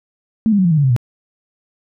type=tone with pitch steps; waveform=sine; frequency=221.8 / 203.4 / 186.51 / 171.03 / 156.84 / 143.82 / 131.88 / 120.94 Hz; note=A3 / G#3 / F#3 / F3 / D#3 / D3 / C3 / B2; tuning=+14 / -36 / +14 / -36 / +14 / -36 / +14 / -36 cents; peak=-10 dBFS; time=0.46-0.964 s; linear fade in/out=0 ms; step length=63 ms; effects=none